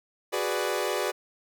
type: chord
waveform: sawtooth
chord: G# half-diminished seventh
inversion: third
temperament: equal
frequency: 370 / 415.3 / 493.9 / 587.3 Hz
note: F#4 / G#4 / B4 / D5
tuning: 0 / 0 / 0 / 0 cents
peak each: -28 dBFS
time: 0.32-1.12 s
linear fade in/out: 20 ms
effects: none